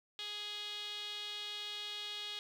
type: tone with band-pass filter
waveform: sawtooth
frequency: 415.9 Hz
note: G#4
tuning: 2 cents sharp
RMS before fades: -43 dBFS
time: 0.19-2.39 s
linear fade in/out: 0 ms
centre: 3500 Hz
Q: 6
effects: 11-bit